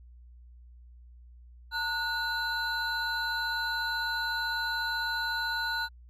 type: tone cluster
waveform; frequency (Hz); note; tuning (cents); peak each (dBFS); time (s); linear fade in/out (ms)
triangle; 904 / 1459 / 4043; A5 / F#6 / B7; +47 / -25 / +40; -34 / -29 / -34; 1.71-5.89; 50
effects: added 60 Hz sine -49 dBFS peak until 6.09 s